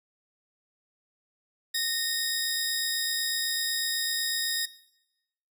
sawtooth tone cluster, 1845 / 3758 / 5030 Hz, A#6 / A#7 / D#8, -18 / +13 / +18 cents, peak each -28 / -27 / -29 dBFS, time 1.74-4.66 s, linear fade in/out 10 ms, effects noise-tail reverb RT60 0.9 s tail -20 dB re dry

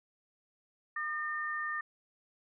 sine tone pair together, 1212 / 1816 Hz, D#6 / A#6, -46 / -46 cents, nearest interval perfect fifth, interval 700 cents, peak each -37 / -35 dBFS, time 0.96-1.81 s, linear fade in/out 5 ms, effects none

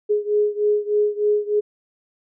sine beating tone pair, 416.6 / 419.9 Hz, G#4 / G#4, +5 / +19 cents, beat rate 3.3 Hz, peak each -19 / -21 dBFS, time 0.09-1.61 s, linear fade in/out 20 ms, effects none

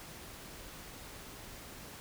silence, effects pink hiss -49 dBFS RMS until 2 s

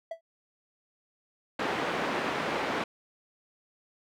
triangle tone with exponential decay, 659.3 Hz, E5, in tune, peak -28 dBFS, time 0.11-0.21 s, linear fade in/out 5 ms, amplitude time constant 20 ms
pink band-pass noise, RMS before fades -31 dBFS, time 1.59-2.84 s, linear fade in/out 5 ms, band 290 to 2300 Hz, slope 12 dB/octave
effects none

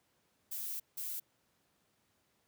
violet noise bursts at uneven times, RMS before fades -40 dBFS, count 2, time 0.51-0.8 / 0.97-1.2 s, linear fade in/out 10 ms, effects pink hiss -75 dBFS RMS until 2.47 s + high-pass 100 Hz 12 dB/octave

